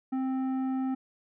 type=tone with tanh clipping; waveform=sine; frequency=262.3 Hz; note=C4; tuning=4 cents sharp; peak=-29 dBFS; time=0.12-0.95 s; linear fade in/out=10 ms; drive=10 dB; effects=none